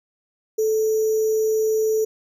sine tone with sample-and-hold, 436.9 Hz, A4, 12 cents flat, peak -17 dBFS, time 0.58-2.05 s, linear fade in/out 10 ms, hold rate 6300 Hz, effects none

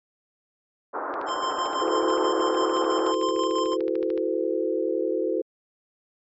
white band-pass noise, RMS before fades -30 dBFS, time 0.93-3.13 s, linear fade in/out 20 ms, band 290 to 1400 Hz, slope 48 dB/octave
click train, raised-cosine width 0.3 ms, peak -25 dBFS, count 42, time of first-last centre 1.14-4.177 s, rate 13.5 Hz
square tone with tremolo, 1046.5 Hz, C6, in tune, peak -26 dBFS, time 1.26-3.77 s, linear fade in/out 50 ms, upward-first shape square, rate 6.1 Hz, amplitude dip 50%
sine chord, F# half-diminished seventh, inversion third, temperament equal with one note detuned, 329.6 / 370 / 440 / 511.9 Hz, E4 / F#4 / A4 / C5, 0 / 0 / 0 / -38 cents, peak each -28 dBFS, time 1.81-5.42 s, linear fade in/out 10 ms
effects MP3 32 kbps

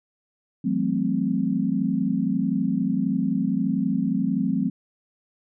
sine chord, F# half-diminished seventh, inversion third, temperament equal with one note detuned, 164.81 / 188.67 / 220 / 261.6 Hz, E3 / F#3 / A3 / C4, 0 / +34 / 0 / 0 cents, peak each -30 / -25 / -26 / -25 dBFS, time 0.64-4.7 s, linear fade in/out 10 ms, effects none

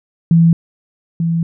sine tone pair in turn, 166.5 / 166.5 Hz, E3 / E3, +18 / +18 cents, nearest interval unison, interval 0 cents, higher neither, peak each -6 / -13 dBFS, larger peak first, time 0.31-0.53 / 1.2-1.43 s, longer second, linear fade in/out 2 ms, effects none

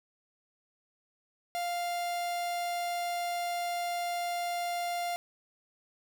45% pulse tone, 698.5 Hz, F5, in tune, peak -31 dBFS, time 1.55-5.16 s, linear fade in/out 0 ms, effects none

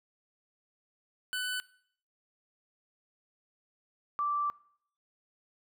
25% pulse / sine tone pair in turn, 1498 / 1169.3 Hz, F#6 / D6, +21 / -8 cents, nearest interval major third, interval 429 cents, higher first, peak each -28 dBFS, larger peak neither, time 1.33-1.6 / 4.19-4.5 s, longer second, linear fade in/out 0 ms, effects noise-tail reverb RT60 0.6 s tail -21 dB re dry

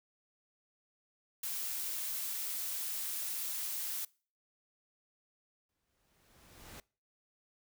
blue noise, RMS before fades -38 dBFS, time 1.43-4.05 s, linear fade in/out 5 ms
pink noise with exponential growth, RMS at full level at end -48 dBFS, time 5.69-6.8 s, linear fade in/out 2 ms, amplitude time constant 240 ms
effects noise-tail reverb RT60 0.4 s tail -24 dB re dry

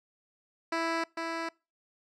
10% pulse tone with echo, 330 Hz, E4, 2 cents sharp, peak -20 dBFS, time 0.72-1.04 s, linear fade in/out 5 ms, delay 450 ms, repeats 1, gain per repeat -4 dB, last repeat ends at 1.49 s, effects noise-tail reverb RT60 0.3 s tail -25 dB re dry + low-pass 5000 Hz 12 dB/octave

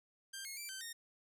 10% pulse tone with pitch steps, 1584 / 2165 / 2338 / 1547 / 1846 Hz, G6 / C#7 / D7 / G6 / A#6, +18 / -41 / -8 / -23 / -17 cents, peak -35 dBFS, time 0.33-0.93 s, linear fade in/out 10 ms, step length 120 ms, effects none

